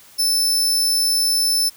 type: tone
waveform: sawtooth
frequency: 5280 Hz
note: E8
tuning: 2 cents sharp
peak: -13 dBFS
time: 0.18-1.7 s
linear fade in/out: 20 ms
effects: white hiss -47 dBFS RMS until 1.76 s